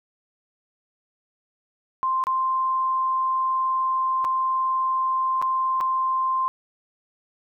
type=tone with dropouts; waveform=sine; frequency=1046.5 Hz; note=C6; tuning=in tune; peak=-20 dBFS; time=2.03-6.48 s; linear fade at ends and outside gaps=0 ms; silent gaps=2.239-2.269 / 4.244-4.249 / 5.416-5.424 / 5.805-5.81 s; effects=none